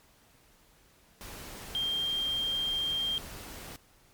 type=tone in noise; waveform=sine; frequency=3189 Hz; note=G7; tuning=29 cents sharp; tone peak=-28 dBFS; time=1.75-3.18 s; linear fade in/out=0 ms; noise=pink; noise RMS=-44 dBFS; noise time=1.21-3.76 s; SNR=+13 dB; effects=pink hiss -62 dBFS RMS until 4.13 s + MP3 96 kbps